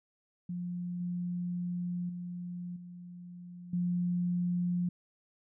sine tone with level steps, 176.7 Hz, F3, 21 cents sharp, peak -34 / -32 / -37 / -44 / -28 dBFS, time 0.49-4.89 s, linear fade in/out 5 ms, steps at 1 / 2.09 / 2.76 / 3.73 s, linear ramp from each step 5 ms, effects none

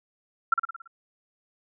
sine tone with echo, 1359 Hz, F6, 48 cents flat, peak -15 dBFS, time 0.52-0.54 s, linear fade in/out 5 ms, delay 56 ms, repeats 6, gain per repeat -5 dB, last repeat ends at 0.876 s, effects none

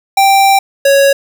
square tone pair in turn, 784 / 554.4 Hz, G5 / C#5, 0 / 0 cents, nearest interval tritone, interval 600 cents, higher first, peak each -6 dBFS, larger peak neither, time 0.17-0.59 / 0.85-1.13 s, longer first, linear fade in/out 5 ms, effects 8-bit

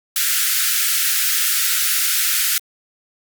white high-pass noise, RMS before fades -18 dBFS, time 0.16-2.58 s, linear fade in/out 2 ms, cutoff 1300 Hz, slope 96 dB/octave, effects Opus 48 kbps

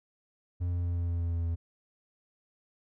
triangle tone with pitch steps, 88 / 87.39 / 86.79 / 86.19 / 85.59 / 85 / 84.42 / 83.83 Hz, F2 / F2 / F2 / F2 / F2 / F2 / E2 / E2, +14 / +2 / -10 / -22 / -34 / -46 / +42 / +30 cents, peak -26 dBFS, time 0.6-1.56 s, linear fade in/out 20 ms, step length 120 ms, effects none

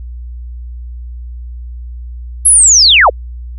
sine linear sweep, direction down, 11160 to 384.2 Hz, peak -3 dBFS, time 2.45-3.1 s, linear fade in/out 10 ms, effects added 60 Hz sine -23 dBFS peak until 3.58 s

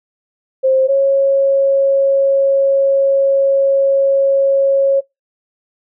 sine tone pair in turn, 527 / 547.9 Hz, C5 / C#5, +12 / -20 cents, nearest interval minor second, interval 68 cents, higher second, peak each -9 dBFS, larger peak neither, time 0.63-0.88 / 0.88-5.01 s, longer second, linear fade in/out 20 ms, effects noise-tail reverb RT60 0.2 s tail -26 dB re dry

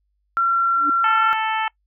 sine tone, 1364 Hz, F6, 41 cents flat, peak -15 dBFS, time 0.37-1.33 s, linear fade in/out 0 ms
sine tone with exponential growth, 293.7 Hz, D4, in tune, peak -21 dBFS, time 0.74-0.9 s, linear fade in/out 5 ms, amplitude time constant 34 ms
harmonic tone, 440 Hz, A4, in tune, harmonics 2 / 3 / 4 / 5 / 6 / 7, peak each -22 / -26 / -28 / -30 / -32 / -33 dBFS, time 1.04-1.68 s, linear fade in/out 2 ms
effects noise-tail reverb RT60 0.1 s tail -24 dB re dry + added 50 Hz sine -66 dBFS peak until 1.86 s

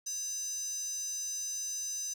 square tone with high-pass filter, 554.4 Hz, C#5, in tune, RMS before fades -37 dBFS, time 0.06-2.14 s, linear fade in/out 10 ms, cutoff 6000 Hz, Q 9.1, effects none

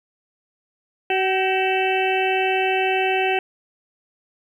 harmonic tone with a mistuned harmonic, 378.3 Hz, F#4, 38 cents sharp, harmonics 1 / 2 / 4 / 5 / 6 / 7 / 8, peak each -22 / -22 / -30 / -32 / -32 / -24 / -32 dBFS, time 1.1-3.39 s, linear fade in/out 2 ms, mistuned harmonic 4, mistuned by +43 cents, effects 9-bit

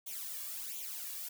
blue noise with flanger, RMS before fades -42 dBFS, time 0.06-1.29 s, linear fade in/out 10 ms, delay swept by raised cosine 0.29 to 1.79 ms, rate 1.4 Hz, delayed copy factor +0.8, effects none

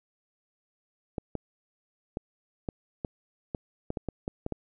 clicks, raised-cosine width 2 ms, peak -18 dBFS, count 12, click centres 1.182 / 1.353 / 2.171 / 2.688 / 3.048 / 3.548 / 3.904 / 3.972 / 4.087 / 4.279 / 4.464 / 4.523 s, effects none

